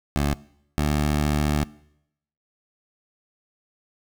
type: tone pair in turn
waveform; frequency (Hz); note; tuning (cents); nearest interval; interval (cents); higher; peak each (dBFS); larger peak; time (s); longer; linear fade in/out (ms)
15% pulse; 71.9 / 74.26; D2 / D2; -36 / +20; minor second; 56; second; -14; neither; 0.16-0.34 / 0.78-1.64; second; 0
effects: noise-tail reverb RT60 0.8 s tail -22 dB re dry